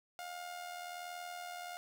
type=tone with amplitude modulation; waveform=sawtooth; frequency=710 Hz; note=F5; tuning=28 cents sharp; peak=-37 dBFS; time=0.19-1.77 s; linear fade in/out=0 ms; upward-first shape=sine; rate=81.2 Hz; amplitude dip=50%; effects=none